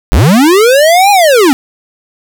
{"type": "linear two-way sweep", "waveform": "square", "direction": "up then down", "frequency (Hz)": [36.03, 830.6, 250.5], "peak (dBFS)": -4, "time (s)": [0.12, 1.53], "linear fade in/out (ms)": 0, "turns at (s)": 1.11, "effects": []}